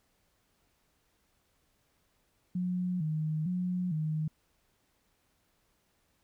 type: tone with vibrato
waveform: sine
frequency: 167.5 Hz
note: E3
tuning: 28 cents sharp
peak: -29 dBFS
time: 2.55-4.28 s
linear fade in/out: 5 ms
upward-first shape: square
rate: 1.1 Hz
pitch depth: 130 cents each way
effects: pink hiss -73 dBFS RMS until 6.23 s